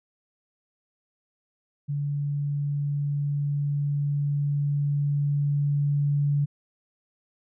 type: tone with level ramp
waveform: sine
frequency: 143.9 Hz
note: D3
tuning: 35 cents flat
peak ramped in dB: -25 to -20 dBFS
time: 1.88-6.46 s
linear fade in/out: 20 ms
effects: none